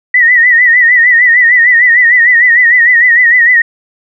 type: tone with vibrato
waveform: sine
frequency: 1923 Hz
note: B6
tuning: 47 cents flat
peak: -3 dBFS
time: 0.14-3.62 s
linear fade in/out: 5 ms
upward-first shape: sine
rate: 6.6 Hz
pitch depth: 82 cents each way
effects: none